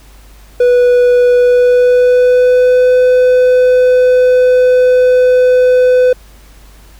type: tone with pitch glide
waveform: triangle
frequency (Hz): 491.3 to 503.1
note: B4 to B4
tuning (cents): -9 to +32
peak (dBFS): -3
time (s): 0.6-6.13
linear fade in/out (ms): 5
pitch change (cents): +41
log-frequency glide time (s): 1.37-2.96
effects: added 50 Hz sine -37 dBFS peak until 6.99 s + pink hiss -44 dBFS RMS until 6.99 s